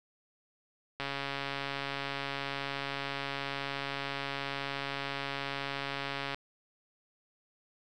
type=click train; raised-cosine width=0.3 ms; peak=-19 dBFS; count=744; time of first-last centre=1-6.345 s; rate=139 Hz; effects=none